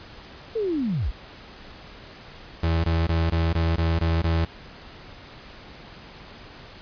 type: linear sweep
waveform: sine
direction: down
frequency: 466.2 to 35.17 Hz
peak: -22 dBFS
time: 0.55-1.11 s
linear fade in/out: 10 ms
type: tone bursts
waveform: 35% pulse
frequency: 82.41 Hz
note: E2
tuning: in tune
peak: -18 dBFS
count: 8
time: 2.63-4.45 s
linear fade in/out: 5 ms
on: 210 ms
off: 20 ms
effects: pink hiss -44 dBFS RMS until 6.81 s + resampled to 11025 Hz